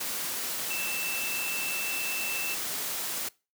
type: tone in noise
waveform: sine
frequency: 2661 Hz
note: E7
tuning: 16 cents sharp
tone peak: -32 dBFS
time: 0.7-2.55 s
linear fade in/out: 10 ms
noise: white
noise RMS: -33 dBFS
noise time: 0-3.29 s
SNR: -2 dB
effects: noise-tail reverb RT60 0.3 s tail -23 dB re dry + high-pass 150 Hz 12 dB/octave